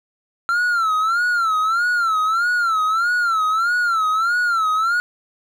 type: tone with vibrato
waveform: triangle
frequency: 1356 Hz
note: E6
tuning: 49 cents sharp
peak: -14 dBFS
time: 0.49-5 s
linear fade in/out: 0 ms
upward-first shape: sine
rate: 1.6 Hz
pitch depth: 130 cents each way
effects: none